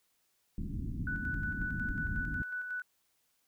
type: low-pass noise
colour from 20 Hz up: pink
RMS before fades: -37 dBFS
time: 0.58-2.42 s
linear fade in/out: 2 ms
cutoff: 290 Hz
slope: 48 dB/octave
type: tone with tremolo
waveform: sine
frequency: 1486 Hz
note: F#6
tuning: 7 cents sharp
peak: -34 dBFS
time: 1.07-2.82 s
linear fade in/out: 2 ms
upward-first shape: square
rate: 5.5 Hz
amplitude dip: 40%
effects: white hiss -75 dBFS RMS until 3.47 s